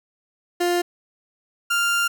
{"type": "tone pair in turn", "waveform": "30% pulse", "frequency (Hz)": [351.1, 1395.1], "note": ["F4", "F6"], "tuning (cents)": [9, -2], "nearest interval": "2 octaves", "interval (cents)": 2389, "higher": "second", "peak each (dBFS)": -16, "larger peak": "neither", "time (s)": [[0.6, 0.82], [1.7, 2.08]], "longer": "second", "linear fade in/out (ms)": 10, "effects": []}